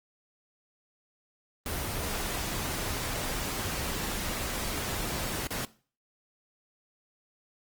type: noise with dropouts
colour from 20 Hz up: pink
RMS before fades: -33 dBFS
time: 1.66-5.65 s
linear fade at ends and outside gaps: 1 ms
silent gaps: 5.471-5.506 s
effects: noise-tail reverb RT60 0.4 s tail -19 dB re dry + Opus 24 kbps

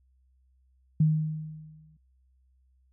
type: tone with exponential decay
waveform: sine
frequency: 155.56 Hz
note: D#3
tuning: in tune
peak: -17 dBFS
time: 1-1.97 s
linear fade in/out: 5 ms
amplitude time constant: 210 ms
effects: added 64 Hz sine -62 dBFS peak until 2.92 s

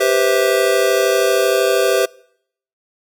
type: chord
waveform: square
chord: C major seventh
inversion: second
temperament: just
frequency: 392.4 / 490.5 / 523.3 / 654.1 Hz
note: G4 / B4 / C5 / E5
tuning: +2 / -12 / 0 / -14 cents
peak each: -18 / -20 / -19 / -20 dBFS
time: 0-2.06 s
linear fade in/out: 10 ms
effects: noise-tail reverb RT60 0.7 s tail -25 dB re dry

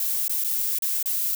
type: noise with dropouts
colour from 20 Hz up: violet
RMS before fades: -25 dBFS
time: 0-1.35 s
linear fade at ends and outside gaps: 2 ms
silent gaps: 0.281-0.295 / 0.439-0.445 / 0.787-0.822 / 1.028-1.058 s
effects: none

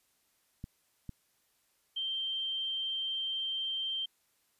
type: clicks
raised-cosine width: 5 ms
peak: -28 dBFS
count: 2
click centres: 0.641 / 1.093 s
type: tone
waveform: sine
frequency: 3142 Hz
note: G7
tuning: 3 cents sharp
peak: -32 dBFS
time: 1.96-4.06 s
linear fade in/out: 10 ms
effects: white hiss -73 dBFS RMS until 4.59 s + resampled to 32000 Hz

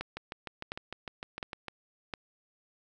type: two click trains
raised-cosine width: 0.3 ms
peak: -22 / -19 dBFS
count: 11 / 4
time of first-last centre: 0.17-1.683 / 0.01-2.138 s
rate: 6.61 / 1.41 Hz
effects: none

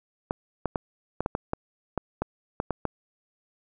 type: clicks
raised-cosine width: 1 ms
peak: -12 dBFS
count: 12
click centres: 0.309 / 0.657 / 0.758 / 1.206 / 1.261 / 1.351 / 1.534 / 1.977 / 2.22 / 2.601 / 2.707 / 2.853 s
effects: none

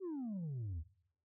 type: exponential sweep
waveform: sine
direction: down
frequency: 396.4 to 73.2 Hz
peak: -36 dBFS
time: 0-0.84 s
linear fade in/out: 50 ms
effects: noise-tail reverb RT60 0.7 s tail -21 dB re dry + tanh soft clip ceiling -38 dBFS

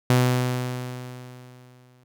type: tone with exponential decay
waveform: sawtooth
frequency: 125.5 Hz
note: B2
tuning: 28 cents sharp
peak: -11 dBFS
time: 0.1-2.04 s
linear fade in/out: 2 ms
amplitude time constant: 420 ms
effects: none

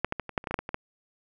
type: clicks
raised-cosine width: 0.5 ms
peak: -9 / -13 / -16 / -22 / -10 / -28 / -16 / -17 / -9 / -15 / -19 / -13 dBFS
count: 12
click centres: 0.046 / 0.124 / 0.197 / 0.293 / 0.378 / 0.441 / 0.472 / 0.51 / 0.542 / 0.59 / 0.691 / 0.744 s
effects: none

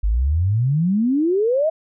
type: exponential sweep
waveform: sine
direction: up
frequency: 48.16 to 659.3 Hz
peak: -15 dBFS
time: 0.03-1.7 s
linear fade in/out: 10 ms
effects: none

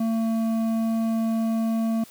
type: tone with hard clipping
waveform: sine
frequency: 225.1 Hz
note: A3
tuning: 40 cents sharp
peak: -23 dBFS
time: 0-2.04 s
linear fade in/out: 5 ms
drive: 8 dB
effects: white hiss -49 dBFS RMS until 2.1 s

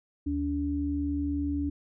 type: tone pair together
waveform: sine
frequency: 76.1 / 286.7 Hz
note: D#2 / D4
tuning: -38 / -42 cents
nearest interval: octave + major seventh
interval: 2296 cents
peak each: -32 / -28 dBFS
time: 0.26-1.7 s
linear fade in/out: 10 ms
effects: none

